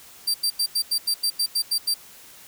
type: tone bursts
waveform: sawtooth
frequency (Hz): 4699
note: D8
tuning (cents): 0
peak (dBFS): -17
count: 11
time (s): 0.27-1.943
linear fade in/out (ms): 10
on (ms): 73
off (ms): 87
effects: white hiss -47 dBFS RMS until 2.47 s